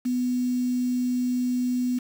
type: tone with quantisation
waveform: sine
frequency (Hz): 248.7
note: B3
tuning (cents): +12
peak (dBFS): -22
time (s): 0.05-1.99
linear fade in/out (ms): 10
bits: 7
effects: none